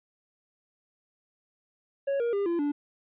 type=tone with pitch steps; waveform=triangle; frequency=554.4 / 471.6 / 401.2 / 341.3 / 290.3 Hz; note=C#5 / A#4 / G4 / F4 / D4; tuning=0 / +20 / +40 / -40 / -20 cents; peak=-23 dBFS; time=2.07-2.72 s; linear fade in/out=10 ms; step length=130 ms; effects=resampled to 8000 Hz